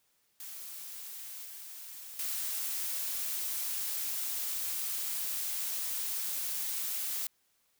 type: noise with level steps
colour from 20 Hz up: blue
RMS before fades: -44 / -46 / -35 dBFS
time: 0.4-7.27 s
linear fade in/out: 2 ms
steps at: 1.45 / 2.19 s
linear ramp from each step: 2 ms
effects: white hiss -73 dBFS RMS until 7.79 s